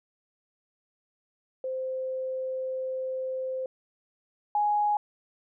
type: tone pair in turn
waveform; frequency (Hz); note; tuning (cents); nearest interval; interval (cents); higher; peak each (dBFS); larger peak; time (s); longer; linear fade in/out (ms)
sine; 520 / 832.4; C5 / G#5; -11 / +4; minor sixth; 815; second; -29 / -22; second; 1.64-3.66 / 4.55-4.97; first; 2
effects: none